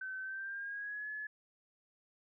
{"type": "tone with pitch glide", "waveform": "sine", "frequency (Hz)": [1531, 1708.6], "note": ["G6", "G#6"], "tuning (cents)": [-41, 49], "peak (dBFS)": -39, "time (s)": [0.01, 1.27], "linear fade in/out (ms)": 5, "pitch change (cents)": 190, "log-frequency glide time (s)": [0.21, 1.09], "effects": []}